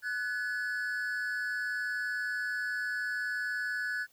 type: tone pair together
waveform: triangle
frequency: 1487 / 1707.6 Hz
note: F#6 / G#6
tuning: +8 / +48 cents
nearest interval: major second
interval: 240 cents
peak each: -32 / -33 dBFS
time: 0.02-4.07 s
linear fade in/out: 50 ms
effects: white hiss -66 dBFS RMS until 4.12 s